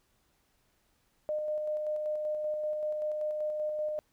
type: tone with tremolo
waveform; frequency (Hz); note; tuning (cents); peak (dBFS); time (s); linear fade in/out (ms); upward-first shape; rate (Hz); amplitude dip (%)
sine; 608; D#5; -40; -29; 1.29-3.99; 0; square; 5.2; 25
effects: pink hiss -72 dBFS RMS until 4.12 s